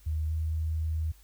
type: tone with pitch glide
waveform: sine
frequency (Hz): 77.8 to 79.39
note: D#2 to D#2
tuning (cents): 0 to +35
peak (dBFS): -27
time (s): 0.06-1.12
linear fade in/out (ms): 10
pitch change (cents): +35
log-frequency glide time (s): 0.26-0.32
effects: added 50 Hz sine -54 dBFS peak until 1.23 s + white hiss -62 dBFS RMS until 1.23 s